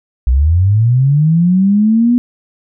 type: linear sweep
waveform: sine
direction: up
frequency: 58.27 to 246.9 Hz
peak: -7 dBFS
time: 0.27-2.18 s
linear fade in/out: 0 ms
effects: none